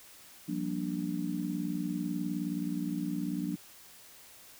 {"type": "chord", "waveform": "sine", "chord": "G minor seventh", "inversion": "third", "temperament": "just", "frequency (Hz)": [176.4, 196, 235.2, 294], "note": ["F3", "G3", "Bb3", "D4"], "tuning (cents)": [18, 0, 16, 2], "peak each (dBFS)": [-36, -39, -38, -35], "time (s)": [0.48, 3.56], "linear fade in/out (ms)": 10, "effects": ["white hiss -54 dBFS RMS until 4.59 s"]}